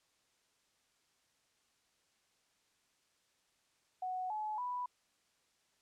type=tone with pitch steps; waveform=sine; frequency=740 / 855 / 987.8 Hz; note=F#5 / A5 / B5; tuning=0 / -50 / 0 cents; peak=-36 dBFS; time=4.02-4.86 s; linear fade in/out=5 ms; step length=280 ms; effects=white hiss -75 dBFS RMS until 5.81 s + low-pass 8000 Hz 12 dB/octave